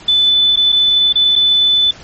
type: tone with dropouts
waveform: sine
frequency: 3500 Hz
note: A7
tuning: 10 cents flat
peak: -8 dBFS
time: 0.08-1.91 s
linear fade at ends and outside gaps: 5 ms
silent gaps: 0.56-0.573 / 0.72-0.725 / 1.127-1.155 / 1.355-1.36 s
effects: pink hiss -37 dBFS RMS until 2.03 s + MP3 32 kbps